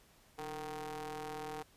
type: ring-modulated tone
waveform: sawtooth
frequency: 158.1 Hz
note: D#3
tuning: 28 cents sharp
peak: -34 dBFS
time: 0.38-1.63 s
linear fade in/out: 10 ms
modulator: 612 Hz
effects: pink hiss -65 dBFS RMS until 1.76 s + resampled to 32000 Hz